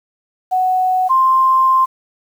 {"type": "tone pair in turn", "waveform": "sine", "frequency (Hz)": [742, 1049.3], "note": ["F#5", "C6"], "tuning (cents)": [5, 5], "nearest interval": "tritone", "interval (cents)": 600, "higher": "second", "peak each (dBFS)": [-12, -9], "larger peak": "second", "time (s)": [[0.51, 1.09], [1.09, 1.86]], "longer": "second", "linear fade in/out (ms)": 20, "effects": ["7-bit"]}